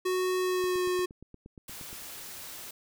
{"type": "tone with pitch glide", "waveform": "square", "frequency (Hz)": [368.8, 362.9], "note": ["F#4", "F#4"], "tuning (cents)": [-6, -34], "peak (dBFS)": -27, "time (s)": [0.05, 1.06], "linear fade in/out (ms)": 10, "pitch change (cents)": -28, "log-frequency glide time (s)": [0.39, 0.84]}
{"type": "click train", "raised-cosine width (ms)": 3, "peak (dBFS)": -34, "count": 12, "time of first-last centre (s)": [0.64, 1.93], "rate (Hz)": 8.53}
{"type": "noise", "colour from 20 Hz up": "white", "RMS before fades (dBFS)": -43, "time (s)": [1.68, 2.71], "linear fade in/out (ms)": 5}
{"effects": []}